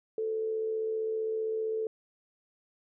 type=tone with amplitude modulation; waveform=sine; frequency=440 Hz; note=A4; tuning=in tune; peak=-27 dBFS; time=0.18-1.87 s; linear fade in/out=2 ms; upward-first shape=sine; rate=75.4 Hz; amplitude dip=40%; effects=none